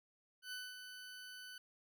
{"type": "tone with ADSR envelope", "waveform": "20% pulse", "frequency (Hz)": 1500, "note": "F#6", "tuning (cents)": 23, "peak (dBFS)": -38, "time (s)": [0.42, 1.58], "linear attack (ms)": 100, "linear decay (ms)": 220, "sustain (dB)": -7, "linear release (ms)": 3, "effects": []}